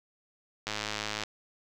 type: click train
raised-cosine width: 0.2 ms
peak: -15 dBFS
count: 61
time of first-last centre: 0.67-1.236 s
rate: 106 Hz
effects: none